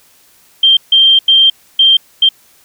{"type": "tone bursts at uneven times", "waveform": "sine", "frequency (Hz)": 3163, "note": "G7", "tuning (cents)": 15, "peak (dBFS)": -4, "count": 5, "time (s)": [[0.63, 0.77], [0.92, 1.19], [1.28, 1.5], [1.79, 1.97], [2.22, 2.29]], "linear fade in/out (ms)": 5, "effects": ["white hiss -48 dBFS RMS until 2.64 s"]}